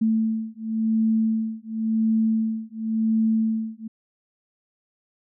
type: beating tone pair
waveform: sine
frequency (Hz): 221.3 / 222.23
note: A3 / A3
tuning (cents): +10 / +17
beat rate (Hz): 0.93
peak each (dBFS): -23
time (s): 0.01-3.88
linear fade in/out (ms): 10
effects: none